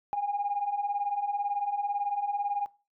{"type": "beating tone pair", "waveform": "sine", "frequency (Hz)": [800, 818], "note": ["G5", "G#5"], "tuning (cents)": [35, -26], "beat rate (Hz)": 18, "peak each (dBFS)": [-33, -28], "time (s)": [0.13, 2.66], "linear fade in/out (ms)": 0, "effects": ["noise-tail reverb RT60 0.3 s tail -19 dB re dry", "tanh soft clip ceiling -21 dBFS"]}